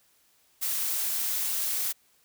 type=noise with high-pass filter sweep; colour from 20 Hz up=blue; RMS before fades=-29 dBFS; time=0.61-1.93 s; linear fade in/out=20 ms; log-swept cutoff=210 to 370 Hz; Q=0.99; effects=white hiss -65 dBFS RMS until 2.24 s